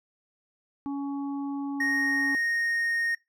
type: harmonic tone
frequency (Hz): 280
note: C#4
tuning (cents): +18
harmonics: 1 / 3 / 4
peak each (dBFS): -29 / -41 / -46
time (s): 0.86-2.35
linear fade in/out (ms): 0
type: tone with pitch glide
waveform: triangle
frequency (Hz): 1864.7 to 1854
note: A#6 to A#6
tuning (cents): 0 to -10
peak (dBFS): -23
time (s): 1.8-3.15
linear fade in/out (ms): 5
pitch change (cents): -10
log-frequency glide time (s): 1.93-2.99
effects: noise-tail reverb RT60 0.2 s tail -21 dB re dry